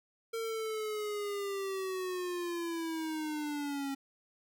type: linear sweep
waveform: square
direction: down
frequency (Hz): 456.9 to 272.4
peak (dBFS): -35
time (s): 0.33-3.95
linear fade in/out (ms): 10
effects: none